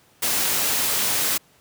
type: noise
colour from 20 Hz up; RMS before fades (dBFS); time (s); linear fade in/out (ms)
white; -22; 0.22-1.38; 10
effects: pink hiss -57 dBFS RMS until 1.6 s + high-pass 100 Hz 12 dB/octave